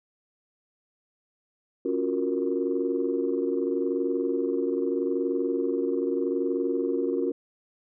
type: chord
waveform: sine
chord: Gb major seventh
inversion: second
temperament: equal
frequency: 277.2 / 349.2 / 370 / 466.2 Hz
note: Db4 / F4 / Gb4 / Bb4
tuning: 0 / 0 / 0 / 0 cents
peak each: -29 dBFS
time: 1.85-7.32 s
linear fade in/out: 5 ms
effects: tanh soft clip ceiling -14 dBFS